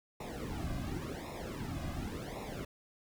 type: noise with flanger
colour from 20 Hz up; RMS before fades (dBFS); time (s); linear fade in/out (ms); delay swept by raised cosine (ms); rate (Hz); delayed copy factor
brown; -40; 0.2-2.65; 5; 0.64 to 2.24; 0.91; -0.9
effects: none